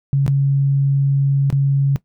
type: tone with dropouts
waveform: sine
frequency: 138.59 Hz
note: C#3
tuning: in tune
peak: -12 dBFS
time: 0.13-1.96 s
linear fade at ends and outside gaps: 0 ms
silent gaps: 0.264-0.279 / 1.502-1.526 s
effects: noise-tail reverb RT60 0.1 s tail -17 dB re dry